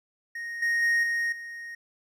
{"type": "tone with level steps", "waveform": "triangle", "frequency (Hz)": 1864.7, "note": "A#6", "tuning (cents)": 0, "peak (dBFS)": [-31, -21, -19, -23, -35], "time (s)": [0.35, 1.75], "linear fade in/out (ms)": 5, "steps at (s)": [0.62, 0.82, 1.03, 1.32], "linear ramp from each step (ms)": 5, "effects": []}